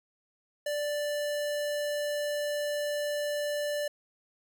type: tone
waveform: square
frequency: 587.3 Hz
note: D5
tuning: in tune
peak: -30 dBFS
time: 0.66-3.88 s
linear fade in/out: 5 ms
effects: 11-bit